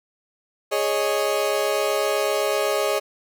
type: chord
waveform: 35% pulse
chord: Ab suspended fourth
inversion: none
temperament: equal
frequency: 415.3 / 554.4 / 622.3 Hz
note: Ab4 / Db5 / Eb5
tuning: 0 / 0 / 0 cents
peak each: -23 dBFS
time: 0.71-3 s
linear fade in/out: 20 ms
effects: none